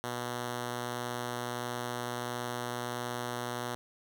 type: tone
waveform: 5% pulse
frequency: 121.5 Hz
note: B2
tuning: 28 cents flat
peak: -23 dBFS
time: 0.04-3.75 s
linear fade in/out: 0 ms
effects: none